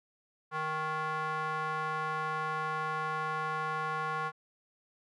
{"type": "tone with band-pass filter", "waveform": "square", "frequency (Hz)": 156.3, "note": "D#3", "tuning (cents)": 8, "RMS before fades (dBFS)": -34, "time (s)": [0.51, 4.32], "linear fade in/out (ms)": 50, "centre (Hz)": 1200, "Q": 3, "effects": []}